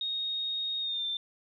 sine tone with pitch glide, 3729 to 3569 Hz, A#7 to A7, 0 to +24 cents, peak -30 dBFS, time 0.01-1.17 s, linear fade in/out 2 ms, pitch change -76 cents, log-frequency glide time 0.8-1.06 s, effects none

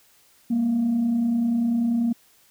sine tone pair together, 204.7 / 235 Hz, G#3 / A#3, -25 / +14 cents, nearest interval major second, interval 239 cents, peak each -30 / -18 dBFS, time 0.5-2.13 s, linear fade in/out 10 ms, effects tanh soft clip ceiling -16 dBFS + white hiss -58 dBFS RMS until 2.5 s

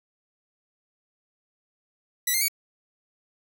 5% pulse tone with pitch steps, 1964 / 2105 / 2256 Hz, B6 / C7 / C#7, -10 / +10 / +30 cents, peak -12 dBFS, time 2.27-2.483 s, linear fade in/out 5 ms, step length 71 ms, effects 8-bit

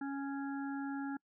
harmonic tone, 277.2 Hz, C#4, in tune, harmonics 1 / 3 / 5 / 6, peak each -37 / -46 / -49 / -50 dBFS, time 0.01-1.17 s, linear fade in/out 5 ms, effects noise-tail reverb RT60 0.1 s tail -26 dB re dry

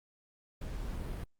brown noise with level ramp, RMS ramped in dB -40 to -37 dBFS, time 0.61-1.24 s, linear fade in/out 5 ms, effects Opus 48 kbps

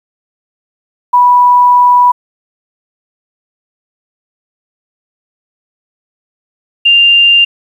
sine tone pair in turn, 982 / 2793 Hz, B5 / F7, -10 / -1 cents, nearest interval octave + tritone, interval 1809 cents, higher second, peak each -3 dBFS, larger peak neither, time 1.13-2.12 / 6.85-7.45 s, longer first, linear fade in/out 10 ms, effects 7-bit

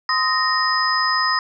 sine tone cluster, 1035 / 1260 / 1854 / 5040 Hz, C6 / D#6 / A#6 / D#8, -19 / +21 / -10 / +21 cents, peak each -22 dBFS, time 0.09-1.39 s, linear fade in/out 2 ms, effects none

